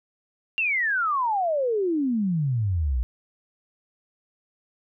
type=exponential sweep; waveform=sine; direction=down; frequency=2794 to 56.8 Hz; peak=-21 dBFS; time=0.58-3.03 s; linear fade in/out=0 ms; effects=none